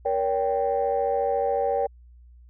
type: chord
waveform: sine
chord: G diminished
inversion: first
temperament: just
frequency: 470.4 / 564.5 / 784 Hz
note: Bb4 / Db5 / G5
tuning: +16 / +31 / 0 cents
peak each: -25 dBFS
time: 0.05-1.87 s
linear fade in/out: 10 ms
effects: tanh soft clip ceiling -14 dBFS + added 60 Hz sine -47 dBFS peak until 2.49 s

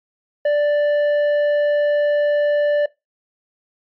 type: tone with tanh clipping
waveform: sine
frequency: 587.3 Hz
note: D5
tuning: in tune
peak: -15 dBFS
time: 0.45-2.86 s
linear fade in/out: 5 ms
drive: 7 dB
effects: noise-tail reverb RT60 0.2 s tail -21 dB re dry + MP3 48 kbps

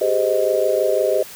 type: chord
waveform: sine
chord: Ab major seventh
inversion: third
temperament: just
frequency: 389.3 / 415.3 / 519.1 / 623 Hz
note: G4 / Ab4 / C5 / Eb5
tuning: -12 / 0 / -14 / +2 cents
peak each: -22 / -23 / -20 / -19 dBFS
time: 0.01-1.23 s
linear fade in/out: 5 ms
effects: white hiss -38 dBFS RMS until 1.35 s

